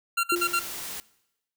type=tone bursts; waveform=25% pulse; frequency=1377 Hz; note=F6; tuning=25 cents flat; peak=-18 dBFS; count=4; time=0.17-0.596 s; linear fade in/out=10 ms; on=66 ms; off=54 ms
type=tone with exponential decay; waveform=sine; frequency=349.2 Hz; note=F4; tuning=in tune; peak=-23 dBFS; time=0.32-0.83 s; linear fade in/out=2 ms; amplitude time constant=110 ms
type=noise; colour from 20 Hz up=white; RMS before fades=-36 dBFS; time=0.36-1 s; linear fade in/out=0 ms
effects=noise-tail reverb RT60 0.9 s tail -21 dB re dry

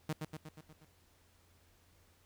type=tone with echo; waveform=sawtooth; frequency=155.56 Hz; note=D#3; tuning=in tune; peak=-30 dBFS; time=0.09-0.13 s; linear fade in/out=5 ms; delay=120 ms; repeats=6; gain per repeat=-4 dB; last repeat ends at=0.85 s; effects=added 86 Hz sine -69 dBFS peak until 2.25 s + pink hiss -69 dBFS RMS until 2.25 s

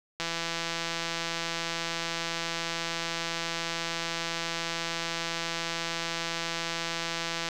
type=click train; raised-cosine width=0.2 ms; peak=-14 dBFS; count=1218; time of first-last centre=0.2-7.487 s; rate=167 Hz; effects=none

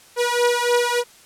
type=beating tone pair; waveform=sawtooth; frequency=481.5 / 484.9 Hz; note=B4 / B4; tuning=-44 / -32 cents; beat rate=3.4 Hz; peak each=-16 dBFS; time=0.16-1.04 s; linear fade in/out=50 ms; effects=white hiss -49 dBFS RMS until 1.25 s + low-pass 11000 Hz 12 dB/octave

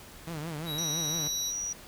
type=tone with vibrato; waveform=sawtooth; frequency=158 Hz; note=D#3; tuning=27 cents sharp; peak=-31 dBFS; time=0.27-1.28 s; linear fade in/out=5 ms; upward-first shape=triangle; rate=5.9 Hz; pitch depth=160 cents each way
type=tone with pitch glide; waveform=square; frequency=3857 to 3929 Hz; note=B7 to B7; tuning=-42 to -10 cents; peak=-34 dBFS; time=0.65-1.53 s; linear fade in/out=50 ms; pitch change=+32 cents; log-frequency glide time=1.06-1.22 s
type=tone; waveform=sine; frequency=5800 Hz; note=F#8; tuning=35 cents flat; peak=-31 dBFS; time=0.78-1.73 s; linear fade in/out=5 ms
effects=pink hiss -49 dBFS RMS until 1.87 s

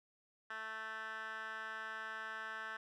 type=tone with band-pass filter; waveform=10% pulse; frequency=220 Hz; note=A3; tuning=in tune; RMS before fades=-45 dBFS; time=0.5-2.77 s; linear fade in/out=5 ms; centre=1700 Hz; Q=5; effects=none

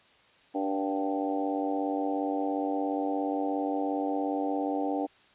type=harmonic tone with a mistuned harmonic; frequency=97.1 Hz; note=G2; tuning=16 cents flat; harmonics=3 / 4 / 5 / 6 / 7 / 8 / 9; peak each=-30 / -41 / -35 / -38 / -37 / -34 / -44 dBFS; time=0.54-5.07 s; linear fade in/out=20 ms; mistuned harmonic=7; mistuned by=+30 cents; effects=white hiss -60 dBFS RMS until 5.34 s + resampled to 8000 Hz

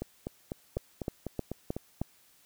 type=two click trains; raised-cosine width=2 ms; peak=-21 / -18 dBFS; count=9 / 5; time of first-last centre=0.02-2.015 / 0.77-2.016 s; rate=4.01 / 3.21 Hz; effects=white hiss -63 dBFS RMS until 2.45 s

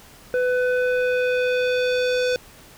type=tone with low-pass filter sweep; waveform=square; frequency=500 Hz; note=B4; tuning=21 cents sharp; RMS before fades=-21 dBFS; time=0.34-2.36 s; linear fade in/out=0 ms; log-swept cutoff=1300 to 5200 Hz; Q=1.5; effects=pink hiss -47 dBFS RMS until 2.77 s

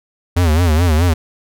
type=tone with vibrato; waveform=square; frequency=82.41 Hz; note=E2; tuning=in tune; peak=-11 dBFS; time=0.36-1.14 s; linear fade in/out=10 ms; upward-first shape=sine; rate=4.7 Hz; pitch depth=150 cents each way; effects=none

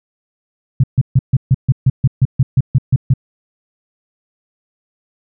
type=tone bursts; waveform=sine; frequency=130 Hz; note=C3; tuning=11 cents flat; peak=-6 dBFS; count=14; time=0.8-3.138 s; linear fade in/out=5 ms; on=37 ms; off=140 ms; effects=none

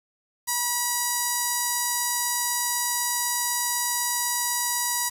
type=tone with notch filter; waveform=5% pulse; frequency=968 Hz; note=B5; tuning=35 cents flat; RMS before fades=-26 dBFS; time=0.47-5.1 s; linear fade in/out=20 ms; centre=3100 Hz; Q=0.99; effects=8-bit

